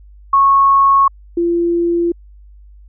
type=tone pair in turn; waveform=sine; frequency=1100 / 342.4 Hz; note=C#6 / F4; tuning=-14 / -34 cents; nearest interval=octave + minor sixth; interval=2020 cents; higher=first; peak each=-7 / -12 dBFS; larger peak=first; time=0.33-1.08 / 1.37-2.12 s; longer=neither; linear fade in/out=5 ms; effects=added 50 Hz sine -38 dBFS peak until 2.88 s